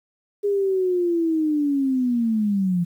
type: linear sweep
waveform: sine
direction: down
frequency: 410.8 to 170 Hz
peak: -18 dBFS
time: 0.43-2.85 s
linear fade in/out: 20 ms
effects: 9-bit